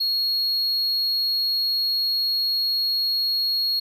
triangle tone, 4306 Hz, C8, 49 cents sharp, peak -19 dBFS, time 0-3.8 s, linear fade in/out 10 ms, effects none

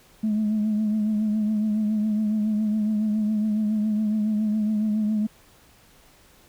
sine tone with vibrato, 213.6 Hz, G#3, 49 cents sharp, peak -19 dBFS, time 0.23-5.27 s, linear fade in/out 10 ms, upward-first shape triangle, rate 7.2 Hz, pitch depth 50 cents each way, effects tanh soft clip ceiling -17 dBFS + pink hiss -55 dBFS RMS until 6.48 s

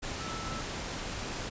sine tone in noise, 1318.5 Hz, E6, in tune, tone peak -41 dBFS, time 0.19-0.62 s, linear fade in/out 20 ms, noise pink, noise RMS -37 dBFS, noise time 0.02-1.5 s, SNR -7 dB, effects resampled to 16000 Hz

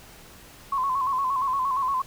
sine tone with vibrato, 1064 Hz, C6, 29 cents sharp, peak -22 dBFS, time 0.72-2.02 s, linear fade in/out 5 ms, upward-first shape square, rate 8.6 Hz, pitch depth 66 cents each way, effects pink hiss -48 dBFS RMS until 2.06 s

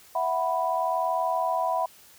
sine chord, E suspended second, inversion none, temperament equal, 659.3 / 740 / 987.8 Hz, E5 / F#5 / B5, 0 / 0 / 0 cents, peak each -28 / -28 / -27 dBFS, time 0.15-1.86 s, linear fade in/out 5 ms, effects white hiss -53 dBFS RMS until 2.18 s

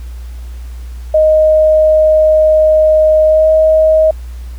sine tone with pitch glide, 622.3 to 629.9 Hz, D#5 to D#5, 0 to +21 cents, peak -5 dBFS, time 1.14-4.11 s, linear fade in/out 5 ms, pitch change +21 cents, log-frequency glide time 3.25-3.5 s, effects added 60 Hz sine -23 dBFS peak until 4.58 s + pink hiss -44 dBFS RMS until 4.58 s

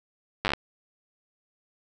slowing click train, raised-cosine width 0.3 ms, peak -9 dBFS, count 8, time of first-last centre 0.45-0.535 s, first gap 9 ms, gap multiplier 1.1, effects none

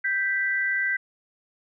sine tone pair together, 1568 / 1975.5 Hz, G6 / B6, 0 / 0 cents, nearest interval major third, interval 400 cents, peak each -25 dBFS, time 0.04-0.97 s, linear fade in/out 10 ms, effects none

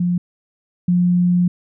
sine tone pair in turn, 176.5 / 177.46 Hz, F3 / F3, +19 / +28 cents, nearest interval unison, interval 9 cents, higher second, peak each -15 / -12 dBFS, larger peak second, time 0-0.18 / 0.88-1.48 s, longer second, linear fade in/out 5 ms, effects none

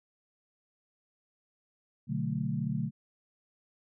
sine chord, B minor seventh, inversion none, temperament equal, 123.47 / 146.83 / 185 / 220 Hz, B2 / D3 / F#3 / A3, 0 / 0 / 0 / 0 cents, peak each -36 / -33 / -36 / -35 dBFS, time 2.07-2.91 s, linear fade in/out 50 ms, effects none

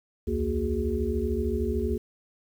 sine tone cluster, 66.6 / 79.9 / 231.8 / 369.6 / 417.7 Hz, C2 / D#2 / A#3 / F#4 / G#4, +31 / +47 / -10 / -2 / +10 cents, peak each -31 dBFS, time 0.27-1.98 s, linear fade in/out 10 ms, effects 9-bit

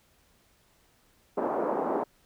pink band-pass noise, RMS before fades -29 dBFS, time 1.37-2.04 s, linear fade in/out 10 ms, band 280 to 980 Hz, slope 24 dB/octave, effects pink hiss -65 dBFS RMS until 2.25 s

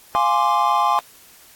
triangle chord, D half-diminished seventh, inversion first, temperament equal, 698.5 / 830.6 / 1046.5 / 1174.7 Hz, F5 / Ab5 / C6 / D6, 0 / 0 / 0 / 0 cents, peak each -22 / -18 / -17 / -20 dBFS, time 0.15-0.99 s, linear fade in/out 0 ms, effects white hiss -48 dBFS RMS until 1.55 s + AAC 64 kbps

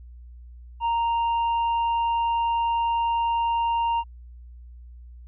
triangle tone with hard clipping, 930 Hz, A#5, 4 cents flat, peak -22 dBFS, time 0.8-4.04 s, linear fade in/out 50 ms, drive 7 dB, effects added 60 Hz sine -41 dBFS peak until 5.27 s + resampled to 8000 Hz

